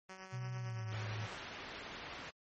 5% pulse tone with tremolo, 188.6 Hz, F#3, 33 cents sharp, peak -36 dBFS, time 0.09-1.35 s, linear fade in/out 2 ms, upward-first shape triangle, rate 8.9 Hz, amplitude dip 55%
sine tone with pitch glide, 124.3 to 108.21 Hz, B2 to A2, +12 to -28 cents, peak -39 dBFS, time 0.32-1.27 s, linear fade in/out 20 ms, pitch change -240 cents, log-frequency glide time 0.57-0.9 s
white low-pass noise, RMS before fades -48 dBFS, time 0.91-2.31 s, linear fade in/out 20 ms, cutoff 2500 Hz, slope 12 dB/octave
effects MP3 32 kbps

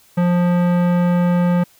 sine tone with tanh clipping, 176.1 Hz, F3, 15 cents sharp, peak -15 dBFS, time 0.17-1.64 s, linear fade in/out 10 ms, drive 18 dB, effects white hiss -52 dBFS RMS until 1.79 s

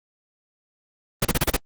pink noise bursts, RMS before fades -19 dBFS, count 6, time 1.22-1.566 s, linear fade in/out 5 ms, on 31 ms, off 32 ms, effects Opus 24 kbps

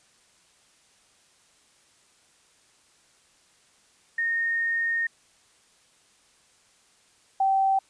sine tone pair in turn, 1843 / 774.9 Hz, A#6 / G5, -20 / -20 cents, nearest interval octave + minor third, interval 1500 cents, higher first, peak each -23 / -19 dBFS, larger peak second, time 4.18-5.07 / 7.4-7.79 s, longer first, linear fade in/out 5 ms, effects white hiss -61 dBFS RMS until 7.89 s + resampled to 22050 Hz

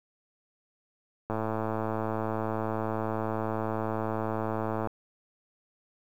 click train, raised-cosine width 1 ms, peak -17 dBFS, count 394, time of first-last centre 1.3-4.873 s, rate 110 Hz, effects 9-bit

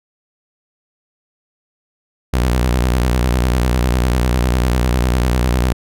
sawtooth tone with vibrato, 61.74 Hz, B1, in tune, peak -9 dBFS, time 2.33-5.73 s, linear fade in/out 10 ms, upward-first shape sine, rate 10 Hz, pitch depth 110 cents each way, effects none

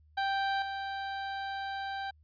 30% pulse tone with level steps, 784 Hz, G5, in tune, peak -26 / -32 dBFS, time 0.17-2.11 s, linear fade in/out 10 ms, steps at 0.62 s, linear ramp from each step 2 ms, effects added 76 Hz sine -59 dBFS peak until 2.23 s + resampled to 11025 Hz

